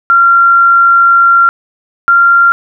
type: tone pair in turn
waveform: sine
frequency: 1377 / 1384.3 Hz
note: F6 / F6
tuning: -25 / -16 cents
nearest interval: unison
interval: 9 cents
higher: second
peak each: -3 dBFS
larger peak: neither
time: 0.1-1.49 / 2.08-2.52 s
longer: first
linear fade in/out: 0 ms
effects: none